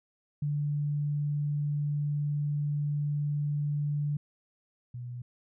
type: tone pair in turn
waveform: sine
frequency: 146.5 / 122.8 Hz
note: D3 / B2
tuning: -4 / -9 cents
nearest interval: minor third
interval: 305 cents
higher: first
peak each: -27 / -36 dBFS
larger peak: first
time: 0.42-4.17 / 4.94-5.22 s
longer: first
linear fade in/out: 5 ms
effects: none